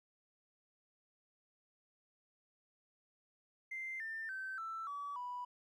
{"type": "tone with pitch steps", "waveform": "triangle", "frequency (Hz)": [2085, 1794.2, 1544, 1328.7, 1143.4, 984], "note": ["C7", "A6", "G6", "E6", "D6", "B5"], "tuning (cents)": [-7, 33, -27, 13, -47, -7], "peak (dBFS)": -37, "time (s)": [3.71, 5.45], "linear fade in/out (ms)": 10, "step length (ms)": 290, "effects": ["tanh soft clip ceiling -38 dBFS"]}